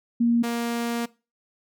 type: tone pair in turn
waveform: sine / sawtooth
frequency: 235.1 / 235.1 Hz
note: A#3 / A#3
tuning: +15 / +15 cents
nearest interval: unison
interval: 0 cents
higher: neither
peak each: -17 / -21 dBFS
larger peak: first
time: 0.2-0.43 / 0.43-1.06 s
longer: second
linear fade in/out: 10 ms
effects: noise-tail reverb RT60 0.3 s tail -21 dB re dry